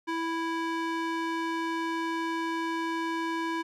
square tone with band-pass filter, 329.6 Hz, E4, in tune, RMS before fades -31 dBFS, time 0.07-3.63 s, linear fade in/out 20 ms, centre 1200 Hz, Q 0.73, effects none

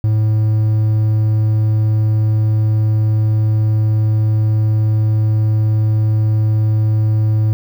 triangle tone, 108.3 Hz, A2, 27 cents flat, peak -9 dBFS, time 0.04-7.53 s, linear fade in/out 0 ms, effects 8-bit

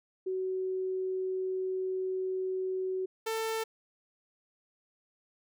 sine / sawtooth tone pair in turn, 374.8 / 445.7 Hz, F#4 / A4, +22 / +22 cents, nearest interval minor third, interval 300 cents, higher second, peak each -30 / -27 dBFS, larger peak second, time 0.26-3.06 / 3.26-3.64 s, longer first, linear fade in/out 10 ms, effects none

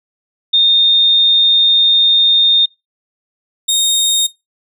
sine / 25% pulse tone pair in turn, 3656 / 3703 Hz, A#7 / A#7, -34 / -12 cents, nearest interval unison, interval 22 cents, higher second, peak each -7 dBFS, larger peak neither, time 0.53-2.66 / 3.68-4.27 s, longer first, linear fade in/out 10 ms, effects noise-tail reverb RT60 0.2 s tail -20 dB re dry

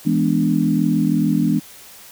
sine chord, E dominant seventh, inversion none, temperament equal, 164.81 / 207.7 / 246.9 / 293.7 Hz, E3 / G#3 / B3 / D4, 0 / 0 / 0 / 0 cents, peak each -20 dBFS, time 0.05-1.6 s, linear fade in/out 20 ms, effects white hiss -42 dBFS RMS until 2.11 s

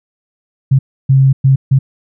sine tone bursts at uneven times, 134.4 Hz, C3, 47 cents sharp, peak -5 dBFS, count 4, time 0.71-0.79 / 1.09-1.33 / 1.44-1.56 / 1.71-1.79 s, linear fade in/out 10 ms, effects none

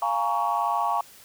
sine chord, Bb minor seventh, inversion second, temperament equal with one note detuned, 698.5 / 830.6 / 932.3 / 1119 Hz, F5 / Ab5 / Bb5 / Db6, 0 / 0 / 0 / +16 cents, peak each -28 / -27 / -27 / -26 dBFS, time 0.02-1.01 s, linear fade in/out 2 ms, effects tanh soft clip ceiling -14 dBFS + white hiss -50 dBFS RMS until 1.24 s

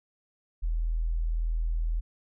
sine tone, 40.87 Hz, E1, 14 cents flat, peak -25 dBFS, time 0.62-2.01 s, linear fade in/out 20 ms, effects none

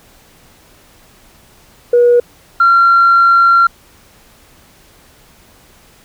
sine tone pair in turn, 482.3 / 1372.8 Hz, B4 / F6, -41 / -30 cents, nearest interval octave + tritone, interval 1811 cents, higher second, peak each -4 dBFS, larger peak neither, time 1.93-2.2 / 2.6-3.67 s, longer second, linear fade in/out 5 ms, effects tanh soft clip ceiling -2 dBFS + pink hiss -46 dBFS RMS until 6.04 s

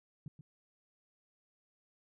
sine tone with echo, 146.9 Hz, D3, 1 cent sharp, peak -40 dBFS, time 0.26-0.28 s, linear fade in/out 2 ms, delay 130 ms, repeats 1, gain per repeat -9 dB, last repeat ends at 0.41 s, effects none

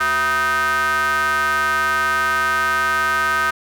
square ring-modulated tone, 146.83 Hz, D3, in tune, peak -14 dBFS, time 0-3.51 s, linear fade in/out 10 ms, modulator 1400 Hz, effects none

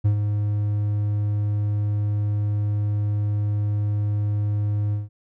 triangle tone with ADSR envelope, 103.83 Hz, G#2, in tune, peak -12 dBFS, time 0.04-5.09 s, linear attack 17 ms, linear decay 96 ms, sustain -6 dB, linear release 160 ms, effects none

